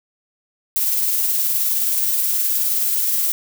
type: noise with tremolo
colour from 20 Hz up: violet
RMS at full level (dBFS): -18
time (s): 0.76-3.32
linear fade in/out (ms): 0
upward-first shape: sine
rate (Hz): 19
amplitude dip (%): 25
effects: none